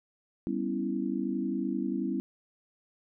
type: chord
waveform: sine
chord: C# half-diminished seventh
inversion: second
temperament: equal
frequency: 196 / 246.9 / 277.2 / 329.6 Hz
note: G3 / B3 / C#4 / E4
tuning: 0 / 0 / 0 / 0 cents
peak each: -34 dBFS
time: 0.47-2.2 s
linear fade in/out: 0 ms
effects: none